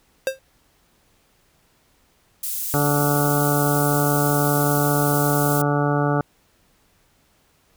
square tone with exponential decay, 531 Hz, C5, 25 cents sharp, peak -16 dBFS, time 0.27-0.39 s, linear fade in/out 1 ms, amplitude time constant 26 ms
pink high-pass noise, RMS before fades -27 dBFS, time 2.43-5.62 s, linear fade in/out 5 ms, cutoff 11000 Hz, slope 12 dB/octave
harmonic tone, 145.1 Hz, D3, 21 cents flat, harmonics 1 / 2 / 3 / 4 / 5 / 6 / 8 / 9 / 10, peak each -21 / -24 / -26 / -27 / -28 / -29 / -30 / -31 / -31 dBFS, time 2.74-6.21 s, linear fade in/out 0 ms
effects pink hiss -61 dBFS RMS until 7.76 s

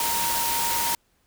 sine tone in noise, 932.3 Hz, A#5, in tune, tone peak -27 dBFS, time 0-0.95 s, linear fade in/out 2 ms, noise white, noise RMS -26 dBFS, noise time 0-0.95 s, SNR -4 dB, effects pink hiss -67 dBFS RMS until 1.26 s

